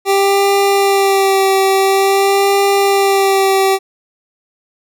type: tone with vibrato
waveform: 25% pulse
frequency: 392 Hz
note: G4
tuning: in tune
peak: -6 dBFS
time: 0.05-3.79 s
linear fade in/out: 50 ms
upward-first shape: sine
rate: 0.48 Hz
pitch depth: 25 cents each way
effects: none